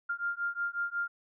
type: beating tone pair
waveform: sine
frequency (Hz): 1396.9 / 1402.4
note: F6 / F6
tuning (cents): 0 / +7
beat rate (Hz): 5.5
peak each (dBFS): -34 / -34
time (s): 0.09-1.08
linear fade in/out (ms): 10
effects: none